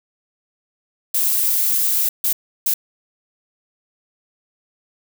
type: noise bursts at uneven times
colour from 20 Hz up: violet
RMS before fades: -18 dBFS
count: 3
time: 1.14-2.09 / 2.24-2.33 / 2.66-2.74 s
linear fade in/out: 5 ms
effects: none